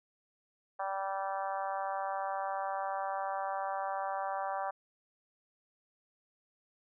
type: harmonic tone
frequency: 194.3 Hz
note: G3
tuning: 15 cents flat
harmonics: 3 / 4 / 5 / 6 / 7 / 8 / 9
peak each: -40 / -36 / -41 / -41 / -47 / -47 / -53 dBFS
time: 0.79-4.71 s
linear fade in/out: 10 ms
effects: none